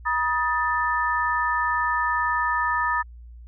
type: tone cluster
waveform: sine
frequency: 961 / 1251 / 1770 Hz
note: B5 / D#6 / A6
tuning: -48 / +9 / +10 cents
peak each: -25 dBFS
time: 0.05-3.03 s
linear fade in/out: 20 ms
effects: added 59 Hz sine -40 dBFS peak until 3.47 s